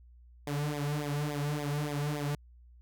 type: tone with flanger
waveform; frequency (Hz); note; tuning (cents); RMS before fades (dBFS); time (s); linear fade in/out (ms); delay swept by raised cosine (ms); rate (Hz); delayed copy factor
sawtooth; 146.5; D3; -4; -33; 0.47-2.35; 2; 0.69 to 3.89; 3.5; -1
effects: added 60 Hz sine -53 dBFS peak until 2.81 s